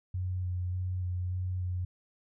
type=tone with vibrato; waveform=sine; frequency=90.9 Hz; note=F#2; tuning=30 cents flat; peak=-30 dBFS; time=0.14-1.85 s; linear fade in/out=5 ms; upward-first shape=square; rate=1.7 Hz; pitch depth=14 cents each way; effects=none